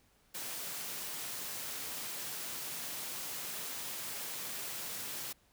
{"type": "high-pass noise", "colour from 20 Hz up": "white", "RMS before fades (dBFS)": -41, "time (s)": [0.34, 5.33], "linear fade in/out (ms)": 10, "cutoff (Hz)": 100, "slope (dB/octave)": 96, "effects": ["pink hiss -69 dBFS RMS until 5.52 s"]}